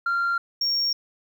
sine tone pair in turn, 1385 / 5540 Hz, F6 / F8, -15 / -15 cents, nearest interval 2 octaves, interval 2400 cents, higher second, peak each -19 dBFS, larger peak neither, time 0.06-0.38 / 0.61-0.93 s, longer neither, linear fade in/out 5 ms, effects tanh soft clip ceiling -19 dBFS + 10-bit

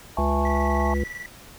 sine chord, A major seventh, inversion second, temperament just, 660 / 825 / 880 / 1100 Hz, E5 / G#5 / A5 / C#6, +2 / -12 / 0 / -14 cents, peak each -29 dBFS, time 0.17-0.94 s, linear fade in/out 2 ms
harmonic tone, 70.2 Hz, C#2, 22 cents sharp, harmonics 1 / 3 / 5 / 7, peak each -23 / -28 / -30 / -31 dBFS, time 0.18-1.04 s, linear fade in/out 5 ms
triangle tone with tremolo, 1956 Hz, B6, 17 cents flat, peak -30 dBFS, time 0.45-1.26 s, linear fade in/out 2 ms, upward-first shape square, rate 20 Hz, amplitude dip 55%
effects pink hiss -46 dBFS RMS until 1.58 s

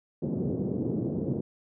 pink band-pass noise, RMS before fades -30 dBFS, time 0.22-1.41 s, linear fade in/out 5 ms, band 120 to 420 Hz, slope 24 dB/octave, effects none

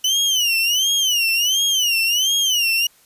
30% pulse tone with vibrato, 2965 Hz, F#7, 3 cents sharp, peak -13 dBFS, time 0.04-2.87 s, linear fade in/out 5 ms, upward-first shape sine, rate 1.4 Hz, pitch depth 170 cents each way, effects white hiss -54 dBFS RMS until 3.05 s + resampled to 32000 Hz

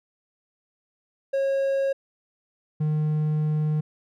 triangle tone pair in turn, 545 / 152.94 Hz, C#5 / D#3, -29 / -29 cents, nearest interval octave + minor seventh, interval 2200 cents, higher first, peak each -19 / -19 dBFS, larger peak neither, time 1.33-1.93 / 2.8-3.81 s, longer second, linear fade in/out 10 ms, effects none

